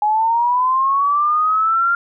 sine linear sweep, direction up, 833 to 1396.9 Hz, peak -13 dBFS, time 0.02-1.95 s, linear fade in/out 2 ms, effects none

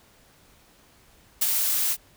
blue noise with ADSR envelope, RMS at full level -20 dBFS, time 1.41-1.97 s, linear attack 11 ms, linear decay 26 ms, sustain -4 dB, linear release 54 ms, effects pink hiss -57 dBFS RMS until 2.16 s

